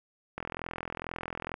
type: click train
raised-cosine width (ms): 0.5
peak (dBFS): -20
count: 50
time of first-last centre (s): 0.38-1.541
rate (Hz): 42.2
effects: none